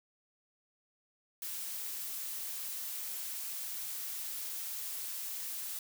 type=noise; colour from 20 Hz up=blue; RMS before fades=-40 dBFS; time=1.42-5.79 s; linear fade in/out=2 ms; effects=none